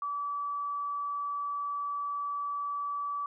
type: tone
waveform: sine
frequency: 1151 Hz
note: D6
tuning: 35 cents flat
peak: -31 dBFS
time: 0.02-3.26 s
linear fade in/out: 2 ms
effects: none